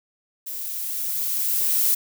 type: noise with level ramp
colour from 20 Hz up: violet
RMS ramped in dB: -32 to -19 dBFS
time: 0.46-1.95 s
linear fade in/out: 10 ms
effects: none